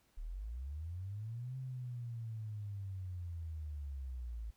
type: linear two-way sweep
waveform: sine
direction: up then down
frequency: 34 to 131.7 to 53.5 Hz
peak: -40 dBFS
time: 0.17-4.51 s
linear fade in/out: 10 ms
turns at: 1.57 s
effects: pink hiss -73 dBFS RMS until 4.56 s